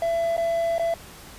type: tone with dropouts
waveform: triangle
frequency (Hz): 670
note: E5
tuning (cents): +28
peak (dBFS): -19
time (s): 0.02-0.94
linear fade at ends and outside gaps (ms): 2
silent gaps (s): 0.367-0.378 / 0.782-0.795
effects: pink hiss -44 dBFS RMS until 1.38 s + resampled to 32000 Hz